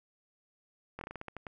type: slowing click train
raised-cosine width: 0.5 ms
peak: -26 dBFS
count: 10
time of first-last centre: 0.99-1.468 s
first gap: 22 ms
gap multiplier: 1.21
effects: none